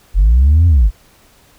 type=linear two-way sweep; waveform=sine; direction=up then down; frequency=42.63 to 87.8 to 42.63 Hz; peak=-4 dBFS; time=0.14-0.91 s; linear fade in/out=50 ms; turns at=0.67 s; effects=tanh soft clip ceiling -4 dBFS + pink hiss -49 dBFS RMS until 1.58 s